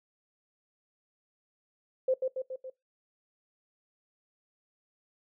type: tone with echo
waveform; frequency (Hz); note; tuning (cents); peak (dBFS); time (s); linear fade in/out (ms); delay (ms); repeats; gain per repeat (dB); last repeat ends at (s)
sine; 519; C5; -14; -23; 2.08-2.14; 5; 140; 4; -4; 2.7
effects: noise-tail reverb RT60 0.2 s tail -21 dB re dry